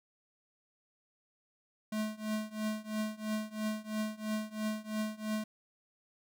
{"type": "tone with tremolo", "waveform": "square", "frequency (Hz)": 215.4, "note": "A3", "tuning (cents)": -37, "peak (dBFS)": -31, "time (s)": [1.92, 5.44], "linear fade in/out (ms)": 5, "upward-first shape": "triangle", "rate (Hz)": 3, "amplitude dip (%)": 95, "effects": []}